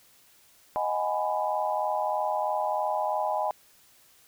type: chord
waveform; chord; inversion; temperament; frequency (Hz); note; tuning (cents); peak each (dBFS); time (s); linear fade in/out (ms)
sine; G# minor seventh; second; just; 623 / 747.5 / 830.6 / 996.7; D#5 / F#5 / G#5 / B5; +2 / +17 / 0 / +16; -30 / -33 / -29 / -32; 0.76-3.51; 0
effects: white hiss -59 dBFS RMS until 4.27 s